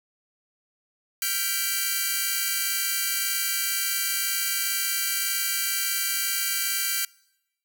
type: chord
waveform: 5% pulse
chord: G dominant seventh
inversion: third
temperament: equal with one note detuned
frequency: 1396.9 / 1568 / 1975.5 / 2321 Hz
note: F6 / G6 / B6 / D7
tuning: 0 / 0 / 0 / -21 cents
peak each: -21 / -18 / -23 / -18 dBFS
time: 1.22-7.05 s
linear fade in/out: 2 ms
effects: noise-tail reverb RT60 0.9 s tail -25 dB re dry